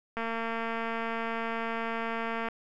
click train, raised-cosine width 0.5 ms, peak -19 dBFS, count 529, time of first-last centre 0.17-2.486 s, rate 228 Hz, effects none

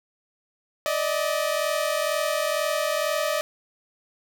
sawtooth tone pair together, 589 / 631.1 Hz, D5 / D#5, +5 / +24 cents, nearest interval minor second, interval 119 cents, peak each -22 dBFS, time 0.86-3.41 s, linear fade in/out 0 ms, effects none

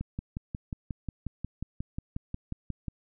click train, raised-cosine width 5 ms, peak -21 dBFS, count 17, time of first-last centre 0.01-2.883 s, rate 5.57 Hz, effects none

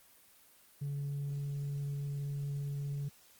sine tone with tanh clipping, 141.9 Hz, C#3, 41 cents sharp, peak -35 dBFS, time 0.81-3.09 s, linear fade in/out 10 ms, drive 1 dB, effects white hiss -62 dBFS RMS until 3.39 s + Opus 24 kbps

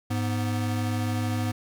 square tone pair together, 103.96 / 246.9 Hz, G#2 / B3, +2 / 0 cents, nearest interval octave + minor third, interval 1498 cents, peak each -27 / -31 dBFS, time 0.1-1.52 s, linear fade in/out 10 ms, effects none

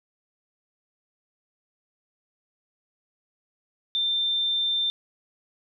sine tone, 3580 Hz, A7, 29 cents sharp, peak -22 dBFS, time 3.95-4.9 s, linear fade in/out 0 ms, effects none

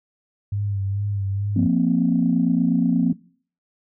sine tone with vibrato, 100 Hz, G2, 35 cents sharp, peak -21 dBFS, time 0.52-1.67 s, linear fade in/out 5 ms, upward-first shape sine, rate 2.3 Hz, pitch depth 42 cents each way
sine chord, F suspended fourth, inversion none, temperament equal, 174.61 / 233.1 / 261.6 Hz, F3 / Bb3 / C4, 0 / 0 / 0 cents, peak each -20 dBFS, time 1.56-3.13 s, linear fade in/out 5 ms
effects noise-tail reverb RT60 0.5 s tail -22 dB re dry + tanh soft clip ceiling -7 dBFS

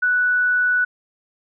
sine tone, 1480 Hz, F#6, in tune, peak -15 dBFS, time 0.02-0.85 s, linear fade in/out 10 ms, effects none

